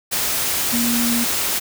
sine tone in noise, 236.2 Hz, A#3, 23 cents sharp, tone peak -19 dBFS, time 0.72-1.25 s, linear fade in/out 20 ms, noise white, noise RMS -21 dBFS, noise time 0.11-1.6 s, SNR -1 dB, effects none

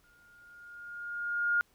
sine tone with exponential growth, 1420 Hz, F6, 28 cents sharp, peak -23 dBFS, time 0.04-1.61 s, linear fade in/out 0 ms, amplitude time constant 340 ms, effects pink hiss -68 dBFS RMS until 1.74 s

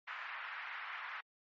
white band-pass noise, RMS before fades -45 dBFS, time 0.07-1.21 s, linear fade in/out 10 ms, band 1000 to 2100 Hz, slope 24 dB/octave, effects MP3 32 kbps

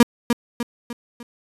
35% pulse tone with echo, 238 Hz, A#3, 36 cents sharp, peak -6 dBFS, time 0-0.03 s, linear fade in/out 2 ms, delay 300 ms, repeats 4, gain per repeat -7 dB, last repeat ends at 1.23 s, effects resampled to 32000 Hz

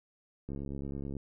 click train, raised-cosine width 3 ms, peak -27 dBFS, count 48, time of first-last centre 0.49-1.167 s, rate 69.4 Hz, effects none

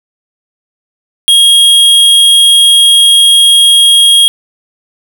square tone, 3267 Hz, G#7, 29 cents flat, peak -3 dBFS, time 1.28-4.28 s, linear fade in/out 0 ms, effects none

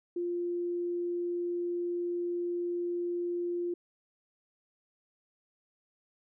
sine tone, 349.2 Hz, F4, in tune, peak -30 dBFS, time 0.16-3.74 s, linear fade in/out 5 ms, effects none

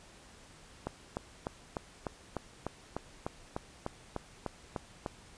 click train, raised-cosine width 1 ms, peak -20 dBFS, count 15, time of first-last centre 0.87-5.062 s, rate 3.34 Hz, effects pink hiss -56 dBFS RMS until 5.37 s + resampled to 22050 Hz

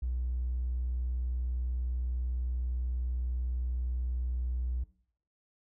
triangle tone, 61.74 Hz, B1, in tune, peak -26 dBFS, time 0.02-4.84 s, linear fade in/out 10 ms, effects noise-tail reverb RT60 0.6 s tail -22 dB re dry + tanh soft clip ceiling -27 dBFS

